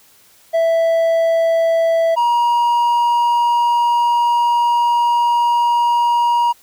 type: tone pair in turn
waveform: triangle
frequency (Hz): 660 / 951.3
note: E5 / A#5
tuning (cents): +2 / +35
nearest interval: tritone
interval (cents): 633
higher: second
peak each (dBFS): -10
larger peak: neither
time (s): 0.53-2.16 / 2.16-6.53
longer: second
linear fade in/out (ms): 20
effects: white hiss -50 dBFS RMS until 6.62 s